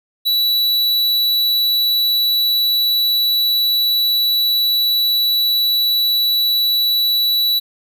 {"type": "tone", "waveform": "square", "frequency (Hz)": 3939, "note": "B7", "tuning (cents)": -5, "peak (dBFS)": -14, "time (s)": [0.25, 7.6], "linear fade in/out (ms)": 20, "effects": []}